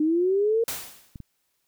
sine linear sweep, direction up, 299.2 to 466.2 Hz, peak -19 dBFS, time 0-0.64 s, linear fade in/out 5 ms
white noise with exponential decay, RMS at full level -28 dBFS, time 0.68-1.19 s, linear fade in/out 1 ms, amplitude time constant 110 ms
clicks, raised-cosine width 5 ms, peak -27 dBFS, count 2, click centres 1.158 / 1.203 s
effects white hiss -73 dBFS RMS until 1.67 s

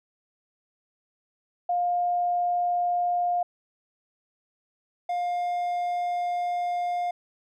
sine / triangle tone pair in turn, 707 / 707 Hz, F5 / F5, +21 / +21 cents, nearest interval unison, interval 0 cents, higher neither, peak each -22 / -23 dBFS, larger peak first, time 1.69-3.43 / 5.09-7.11 s, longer second, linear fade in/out 5 ms, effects none

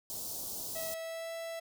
white band-stop noise, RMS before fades -40 dBFS, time 0.1-0.94 s, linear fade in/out 0 ms, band 870 to 4300 Hz, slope 24 dB/octave
45% pulse tone with pitch glide, 650 to 661.4 Hz, E5 to E5, -24 to +6 cents, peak -38 dBFS, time 0.75-1.6 s, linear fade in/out 10 ms, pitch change +30 cents, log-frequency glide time 0.89-1.33 s
effects none

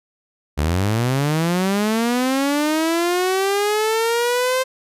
sawtooth linear sweep, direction up, 69.3 to 523.3 Hz, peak -13 dBFS, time 0.57-4.64 s, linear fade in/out 20 ms, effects resampled to 32000 Hz

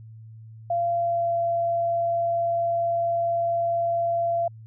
sine tone with pitch glide, 687 to 681.1 Hz, F5 to F5, -29 to -44 cents, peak -21 dBFS, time 0.7-4.48 s, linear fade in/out 5 ms, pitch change -15 cents, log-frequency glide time 0.9-1.35 s, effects added 111 Hz sine -41 dBFS peak until 4.66 s

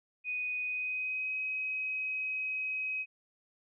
sine tone with pitch glide, 2489 to 2534 Hz, D#7 to D#7, 0 to +31 cents, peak -32 dBFS, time 0.24-3.06 s, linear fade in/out 50 ms, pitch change +31 cents, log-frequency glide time 0.63-1.35 s, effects none

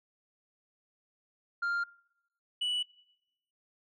sine tone pair in turn, 1396.9 / 2954 Hz, F6 / F#7, 0 / -3 cents, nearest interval octave + minor second, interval 1297 cents, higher second, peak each -26 / -26 dBFS, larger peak neither, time 1.62-1.84 / 2.61-2.83 s, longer neither, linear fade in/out 10 ms, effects noise-tail reverb RT60 0.9 s tail -25 dB re dry + tanh soft clip ceiling -28 dBFS

